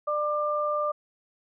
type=tone pair together; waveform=sine; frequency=596 / 1192 Hz; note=D5 / D6; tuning=+25 / +25 cents; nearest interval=octave; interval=1200 cents; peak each=-27 dBFS; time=0.07-0.92 s; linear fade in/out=10 ms; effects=none